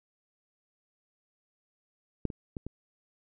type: clicks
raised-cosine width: 3 ms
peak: -15 / -27 / -23 / -25 dBFS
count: 4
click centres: 2.253 / 2.302 / 2.568 / 2.666 s
effects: none